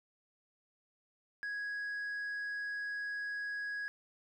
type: tone with tanh clipping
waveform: triangle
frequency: 1661.2 Hz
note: G#6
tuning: in tune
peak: -37 dBFS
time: 1.43-3.88 s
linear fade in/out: 0 ms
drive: 7 dB
effects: none